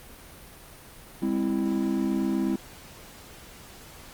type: chord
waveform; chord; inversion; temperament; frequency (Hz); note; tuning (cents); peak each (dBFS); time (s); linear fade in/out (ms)
triangle; Ab augmented; none; equal with one note detuned; 202.3 / 261.6 / 329.6; Ab3 / C4 / E4; -45 / 0 / 0; -26; 1.22-2.56; 5
effects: pink hiss -47 dBFS RMS until 4.13 s + Opus 32 kbps